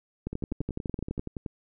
two click trains, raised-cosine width 3 ms, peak -18 / -21 dBFS, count 12 / 13, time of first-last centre 0.27-1.194 / 0.33-1.462 s, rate 11.9 / 10.6 Hz, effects none

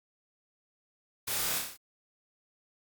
white noise with echo, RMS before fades -34 dBFS, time 1.27-1.59 s, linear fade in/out 10 ms, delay 30 ms, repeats 6, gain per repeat -3 dB, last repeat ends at 1.77 s, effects Opus 48 kbps

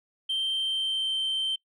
sine tone with pitch glide, 3136 to 3116 Hz, G7 to G7, 0 to -11 cents, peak -23 dBFS, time 0.29-1.56 s, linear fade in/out 10 ms, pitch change -11 cents, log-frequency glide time 0.5-1.18 s, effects noise-tail reverb RT60 0.1 s tail -23 dB re dry + tanh soft clip ceiling -24 dBFS

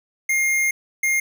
square tone pair in turn, 2125 / 2125 Hz, C7 / C7, +26 / +26 cents, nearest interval unison, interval 0 cents, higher neither, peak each -18 dBFS, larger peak neither, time 0.29-0.71 / 1.03-1.2 s, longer first, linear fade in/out 5 ms, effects none

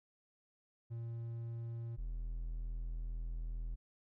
triangle tone pair in turn, 116.1 / 41.12 Hz, A#2 / E1, -7 / -4 cents, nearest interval octave + tritone, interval 1797 cents, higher first, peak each -38 / -36 dBFS, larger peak second, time 0.9-1.97 / 1.97-3.76 s, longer second, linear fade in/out 20 ms, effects none

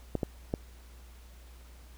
clicks, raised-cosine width 2 ms, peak -16 dBFS, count 3, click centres 0.153 / 0.232 / 0.539 s, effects added 60 Hz sine -49 dBFS peak until 1.97 s + pink hiss -59 dBFS RMS until 1.97 s

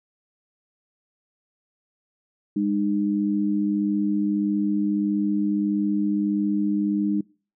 sine tone pair together, 203.3 / 304.9 Hz, G#3 / D#4, -37 / -35 cents, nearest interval perfect fifth, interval 702 cents, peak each -23 dBFS, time 2.56-7.21 s, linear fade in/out 5 ms, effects noise-tail reverb RT60 0.4 s tail -25 dB re dry

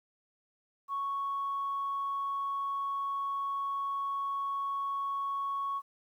sine tone, 1108.7 Hz, C#6, in tune, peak -30 dBFS, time 0.88-5.82 s, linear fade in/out 50 ms, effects tanh soft clip ceiling -27 dBFS + 11-bit

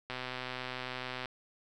click train, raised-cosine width 0.3 ms, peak -22 dBFS, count 148, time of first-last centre 0.1-1.257 s, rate 127 Hz, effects none

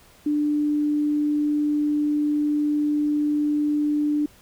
sine tone, 296.5 Hz, D4, 17 cents sharp, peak -19 dBFS, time 0.26-4.26 s, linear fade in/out 5 ms, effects pink hiss -53 dBFS RMS until 4.41 s

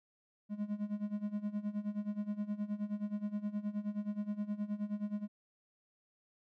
triangle tone with tremolo, 207.7 Hz, G#3, in tune, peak -30 dBFS, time 0.49-5.28 s, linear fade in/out 50 ms, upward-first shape sine, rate 9.5 Hz, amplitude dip 85%, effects none

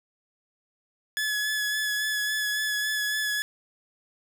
sawtooth tone with vibrato, 1706 Hz, G#6, 46 cents sharp, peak -22 dBFS, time 1.17-3.42 s, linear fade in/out 0 ms, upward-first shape sine, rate 3.6 Hz, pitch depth 19 cents each way, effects none

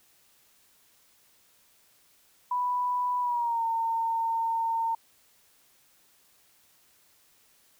sine tone with pitch glide, 987.8 to 911.1 Hz, B5 to A#5, 0 to -40 cents, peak -25 dBFS, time 2.51-4.95 s, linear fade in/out 5 ms, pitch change -140 cents, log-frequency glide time 3.2-3.64 s, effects white hiss -63 dBFS RMS until 7.79 s

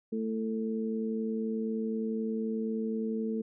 harmonic tone, 111 Hz, A2, 16 cents sharp, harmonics 2 / 3 / 4, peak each -31 / -42 / -35 dBFS, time 0.12-3.42 s, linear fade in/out 10 ms, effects none

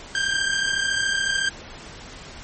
sawtooth tone pair together, 1570 / 1603.9 Hz, G6 / G6, +2 / +39 cents, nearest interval unison, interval 37 cents, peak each -20 dBFS, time 0.15-1.49 s, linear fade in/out 2 ms, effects pink hiss -40 dBFS RMS until 2.43 s + MP3 32 kbps

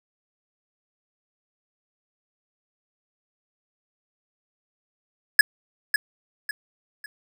square tone with echo, 1700 Hz, G#6, 40 cents sharp, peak -9 dBFS, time 5.39-5.41 s, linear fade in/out 2 ms, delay 550 ms, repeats 3, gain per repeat -9 dB, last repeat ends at 7.06 s, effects none

